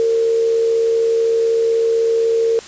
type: tone with amplitude modulation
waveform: sine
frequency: 456.1 Hz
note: A#4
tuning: 38 cents flat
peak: -11 dBFS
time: 0-2.59 s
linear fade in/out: 0 ms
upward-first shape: sine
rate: 75.9 Hz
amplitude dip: 35%
effects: white hiss -36 dBFS RMS until 2.67 s + resampled to 16000 Hz